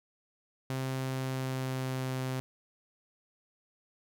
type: tone with pitch glide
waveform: sawtooth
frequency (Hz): 131.7 to 129.96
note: C3 to C3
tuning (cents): +12 to -11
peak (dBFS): -28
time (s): 0.7-2.4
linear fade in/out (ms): 0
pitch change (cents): -23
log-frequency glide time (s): 0.93-2.2
effects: none